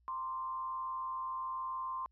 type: tone with frequency modulation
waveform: sine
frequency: 1046.5 Hz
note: C6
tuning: in tune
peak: -36 dBFS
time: 0.08-2.06 s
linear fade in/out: 0 ms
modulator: 120 Hz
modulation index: 0.47
effects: added 60 Hz sine -67 dBFS peak until 2.11 s